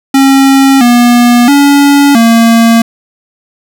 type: tone with pitch steps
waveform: square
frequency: 271.2 / 241 / 283.5 / 229.5 Hz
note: C#4 / B3 / C#4 / A#3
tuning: -38 / -42 / +39 / -27 cents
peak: -3 dBFS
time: 0.14-2.82 s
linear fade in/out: 5 ms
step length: 670 ms
effects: none